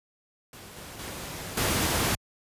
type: noise with level steps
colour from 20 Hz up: pink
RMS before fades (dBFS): -45 / -42 / -37 / -25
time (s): 0.53-2.15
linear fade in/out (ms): 2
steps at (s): 0.76 / 0.99 / 1.57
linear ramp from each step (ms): 5
effects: high-pass 60 Hz 12 dB/octave + resampled to 32000 Hz